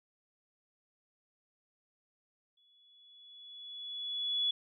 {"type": "tone with exponential growth", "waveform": "sine", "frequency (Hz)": 3405, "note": "G#7", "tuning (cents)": 42, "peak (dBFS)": -27, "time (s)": [2.57, 4.51], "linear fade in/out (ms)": 5, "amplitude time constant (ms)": 420, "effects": []}